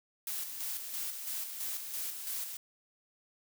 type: noise with tremolo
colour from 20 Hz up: blue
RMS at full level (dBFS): -37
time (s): 0.27-2.57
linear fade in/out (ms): 2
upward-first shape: square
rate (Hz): 3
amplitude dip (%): 45
effects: none